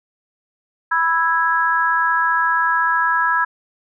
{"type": "chord", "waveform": "sine", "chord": "E major", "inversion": "second", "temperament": "equal with one note detuned", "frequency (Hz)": [987.8, 1318.5, 1652.6], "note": ["B5", "E6", "G#6"], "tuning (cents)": [0, 0, -9], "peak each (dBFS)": [-19, -20, -18], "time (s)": [0.91, 3.45], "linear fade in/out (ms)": 10, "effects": []}